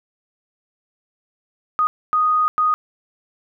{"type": "tone bursts at uneven times", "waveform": "sine", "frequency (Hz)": 1242, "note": "D#6", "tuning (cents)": -3, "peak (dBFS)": -14, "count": 3, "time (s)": [[1.79, 1.87], [2.13, 2.48], [2.58, 2.74]], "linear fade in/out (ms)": 0, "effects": []}